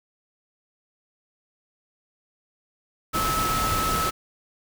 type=tone in noise; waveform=sine; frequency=1300 Hz; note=E6; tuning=24 cents flat; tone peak=-24 dBFS; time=3.13-4.11 s; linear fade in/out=20 ms; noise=pink; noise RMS=-27 dBFS; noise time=3.13-4.11 s; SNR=0 dB; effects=none